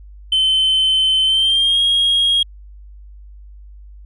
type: tone with pitch glide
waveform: sine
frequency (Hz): 3070 to 3271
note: G7 to G#7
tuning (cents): -37 to -27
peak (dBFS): -10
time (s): 0.32-2.43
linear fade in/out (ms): 5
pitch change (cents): +110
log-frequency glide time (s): 1.25-1.8
effects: tanh soft clip ceiling -10 dBFS + added 50 Hz sine -36 dBFS peak until 4.05 s